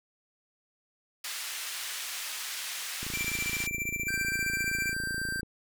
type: band-pass noise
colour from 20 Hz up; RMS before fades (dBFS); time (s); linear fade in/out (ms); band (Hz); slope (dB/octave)
pink; -37; 1.24-3.67; 5; 1900 to 15000; 12
type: click train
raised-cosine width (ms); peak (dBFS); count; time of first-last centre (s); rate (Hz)
3; -27; 68; 3.03-5.431; 27.9
type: tone with tremolo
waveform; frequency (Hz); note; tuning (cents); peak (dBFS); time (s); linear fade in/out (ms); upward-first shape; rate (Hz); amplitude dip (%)
square; 2349; D7; 0; -29; 3.13-4.94; 20; sine; 15; 70
type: tone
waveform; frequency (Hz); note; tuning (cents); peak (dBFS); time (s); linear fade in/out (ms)
square; 1568; G6; 0; -32; 4.08-5.41; 5
effects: none